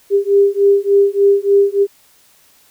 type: beating tone pair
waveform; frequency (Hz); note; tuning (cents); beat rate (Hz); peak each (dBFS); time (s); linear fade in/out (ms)
sine; 398.1 / 401.5; G4 / G4; +27 / +41; 3.4; -12; 0.1-1.87; 50
effects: white hiss -51 dBFS RMS until 2.7 s